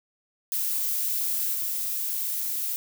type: noise with level steps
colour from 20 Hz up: violet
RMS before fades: -27 / -29 dBFS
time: 0.52-2.76 s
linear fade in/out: 0 ms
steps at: 1.54 s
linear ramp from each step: 5 ms
effects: none